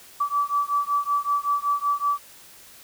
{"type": "beating tone pair", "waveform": "sine", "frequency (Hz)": [1151, 1156.3], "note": ["D6", "D6"], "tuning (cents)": [-35, -27], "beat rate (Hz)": 5.3, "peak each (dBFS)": [-24, -24], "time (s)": [0.2, 2.19], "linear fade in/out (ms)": 10, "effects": ["white hiss -48 dBFS RMS until 2.83 s"]}